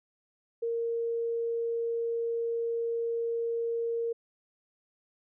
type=tone; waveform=sine; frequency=463.8 Hz; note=A#4; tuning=9 cents flat; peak=-28 dBFS; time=0.62-4.13 s; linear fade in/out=10 ms; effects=none